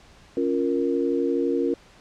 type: chord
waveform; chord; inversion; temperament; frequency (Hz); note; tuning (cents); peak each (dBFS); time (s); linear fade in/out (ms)
sine; Bb minor; first; equal; 277.2 / 349.2 / 466.2; Db4 / F4 / Bb4; 0 / 0 / 0; -25; 0.37-1.74; 2
effects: pink hiss -52 dBFS RMS until 2 s + low-pass 6000 Hz 12 dB/octave